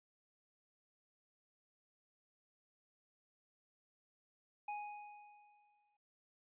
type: tone with exponential decay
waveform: square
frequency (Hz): 830.6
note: G#5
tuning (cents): 0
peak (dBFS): -40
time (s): 4.68-5.97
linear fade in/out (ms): 5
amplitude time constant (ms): 280
effects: resampled to 8000 Hz